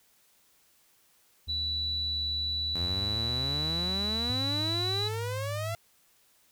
triangle tone with vibrato, 77.7 Hz, D#2, 2 cents flat, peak -35 dBFS, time 1.47-4.32 s, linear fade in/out 10 ms, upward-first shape sine, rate 0.91 Hz, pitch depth 20 cents each way
sine tone, 3951 Hz, B7, in tune, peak -29 dBFS, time 1.48-5.09 s, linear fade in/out 20 ms
sawtooth exponential sweep, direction up, 82.41 to 686 Hz, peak -30 dBFS, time 2.75-5.75 s, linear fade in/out 0 ms
sine tone with pitch glide, 104 to 104.84 Hz, G#2 to G#2, +3 to +17 cents, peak -33 dBFS, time 4.29-5.75 s, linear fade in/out 10 ms, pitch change +14 cents, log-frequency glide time 4.95-5.46 s
effects white hiss -65 dBFS RMS until 6.51 s

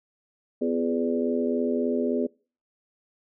harmonic tone with a mistuned harmonic, 83.5 Hz, E2, 23 cents sharp, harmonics 3 / 4 / 5 / 6 / 7, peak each -26 / -32 / -27 / -34 / -32 dBFS, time 0.61-2.27 s, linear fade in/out 10 ms, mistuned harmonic 4, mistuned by +41 cents, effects noise-tail reverb RT60 0.4 s tail -25 dB re dry

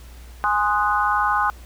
sine chord, Ab dominant seventh, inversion none, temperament equal, 830.6 / 1046.5 / 1244.5 / 1480 Hz, Ab5 / C6 / Eb6 / Gb6, 0 / 0 / 0 / 0 cents, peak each -22 / -23 / -22 / -24 dBFS, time 0.44-1.5 s, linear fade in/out 0 ms, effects added 60 Hz sine -39 dBFS peak until 1.65 s + pink hiss -49 dBFS RMS until 1.65 s

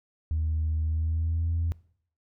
sine tone with pitch glide, 78.6 to 83.27 Hz, D#2 to E2, +18 to +18 cents, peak -23 dBFS, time 0.31-1.72 s, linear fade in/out 0 ms, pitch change +100 cents, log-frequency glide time 0.84-1.5 s, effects noise-tail reverb RT60 0.6 s tail -22 dB re dry + tanh soft clip ceiling -21 dBFS

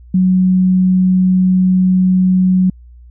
sine tone, 185 Hz, F#3, in tune, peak -8 dBFS, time 0.14-2.7 s, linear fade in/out 5 ms, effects added 60 Hz sine -36 dBFS peak until 3.1 s

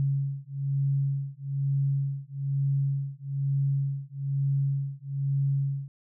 sine beating tone pair, 137.8 / 138.9 Hz, C#3 / C#3, -10 / +4 cents, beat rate 1.1 Hz, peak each -28 dBFS, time 0-5.88 s, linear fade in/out 0 ms, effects none

